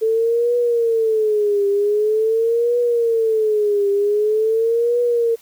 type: tone with vibrato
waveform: sine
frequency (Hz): 440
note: A4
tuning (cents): 0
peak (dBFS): -14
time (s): 0.01-5.36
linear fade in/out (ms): 20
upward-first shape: triangle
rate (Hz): 0.45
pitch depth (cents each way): 170
effects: white hiss -50 dBFS RMS until 5.41 s